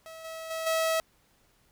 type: tone with level steps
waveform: sawtooth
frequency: 647 Hz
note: E5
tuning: 32 cents flat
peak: -39 / -34 / -28 / -21 dBFS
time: 0.06-1 s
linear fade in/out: 0 ms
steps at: 0.24 / 0.5 / 0.66 s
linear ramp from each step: 10 ms
effects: pink hiss -66 dBFS RMS until 1.71 s